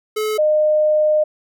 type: tone pair in turn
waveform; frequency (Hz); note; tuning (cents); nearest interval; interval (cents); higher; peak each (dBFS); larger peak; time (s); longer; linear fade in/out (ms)
square / sine; 430 / 610.8; A4 / D#5; -40 / -32; tritone; 608; second; -19 / -12; second; 0.16-0.38 / 0.38-1.24; second; 10
effects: none